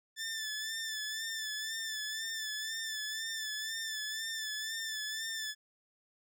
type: tone with vibrato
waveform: 15% pulse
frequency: 1760 Hz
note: A6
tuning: in tune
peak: -30 dBFS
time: 0.16-5.55 s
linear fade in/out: 50 ms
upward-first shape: sine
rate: 2 Hz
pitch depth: 44 cents each way
effects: none